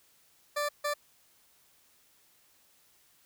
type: tone bursts at uneven times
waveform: 20% pulse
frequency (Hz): 587.3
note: D5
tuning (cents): 0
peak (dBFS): -24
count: 2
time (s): 0.56-0.69 / 0.84-0.94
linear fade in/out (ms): 10
effects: white hiss -65 dBFS RMS until 3.25 s